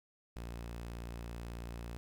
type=tone; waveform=sawtooth; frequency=58.27 Hz; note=A#1; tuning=in tune; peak=-38 dBFS; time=0.36-1.97 s; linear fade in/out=0 ms; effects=12-bit